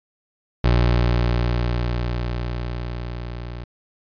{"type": "tone with level ramp", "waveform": "25% pulse", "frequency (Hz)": 59.8, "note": "A#1", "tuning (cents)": 45, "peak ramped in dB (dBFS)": [-10, -27], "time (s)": [0.64, 3.64], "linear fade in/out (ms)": 5, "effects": ["resampled to 11025 Hz"]}